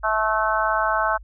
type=harmonic tone; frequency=217.5 Hz; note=A3; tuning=20 cents flat; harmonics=3 / 4 / 5 / 6 / 7; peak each=-25 / -25 / -25 / -25 / -25 dBFS; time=0.03-1.18 s; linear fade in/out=20 ms; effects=added 50 Hz sine -40 dBFS peak until 1.23 s